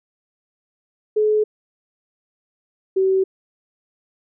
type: tone pair in turn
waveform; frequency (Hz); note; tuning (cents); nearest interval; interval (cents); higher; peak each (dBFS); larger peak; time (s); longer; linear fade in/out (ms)
sine; 426.8 / 381.3; G#4 / G4; +47 / -48; major second; 195; first; -14; neither; 1.16-1.44 / 2.96-3.24; neither; 10
effects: none